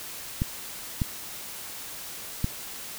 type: clicks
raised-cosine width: 5 ms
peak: -12 dBFS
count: 3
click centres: 0.419 / 1.018 / 2.444 s
effects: white hiss -39 dBFS RMS until 2.98 s